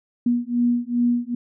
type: beating tone pair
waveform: sine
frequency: 239.6 / 242.1 Hz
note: A#3 / B3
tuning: +48 / -34 cents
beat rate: 2.5 Hz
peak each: -21 dBFS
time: 0.26-1.35 s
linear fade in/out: 5 ms
effects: none